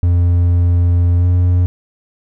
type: tone with pitch glide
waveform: triangle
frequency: 87.31 to 89.09 Hz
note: F2 to F2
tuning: 0 to +35 cents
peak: -7 dBFS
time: 0.03-1.66 s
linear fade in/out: 0 ms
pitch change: +35 cents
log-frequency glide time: 1.17-1.27 s
effects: none